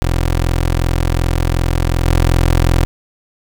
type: tone with level steps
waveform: 20% pulse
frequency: 42.69 Hz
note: F1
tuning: 39 cents flat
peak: -8 / -5 dBFS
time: 0.02-2.85 s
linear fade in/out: 0 ms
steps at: 2.05 s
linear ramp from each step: 20 ms
effects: none